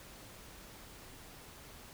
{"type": "silence", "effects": ["pink hiss -53 dBFS RMS until 1.93 s"]}